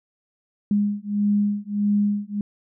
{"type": "beating tone pair", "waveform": "sine", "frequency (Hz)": [204.6, 206.2], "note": ["G#3", "G#3"], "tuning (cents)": [-26, -12], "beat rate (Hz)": 1.6, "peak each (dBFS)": -22, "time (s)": [0.71, 2.41], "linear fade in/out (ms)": 2, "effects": []}